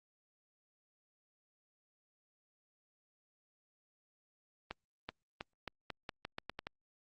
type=accelerating click train; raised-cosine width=0.3 ms; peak=-24 dBFS; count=11; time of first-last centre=4.71-6.67 s; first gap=380 ms; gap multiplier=0.84; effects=Opus 32 kbps